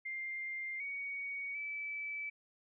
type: tone with pitch steps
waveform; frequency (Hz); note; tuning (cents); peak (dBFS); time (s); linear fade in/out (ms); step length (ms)
sine; 2103 / 2242 / 2307; C7 / C#7 / D7; +8 / +19 / -31; -38; 0.05-2.3; 10; 750
effects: none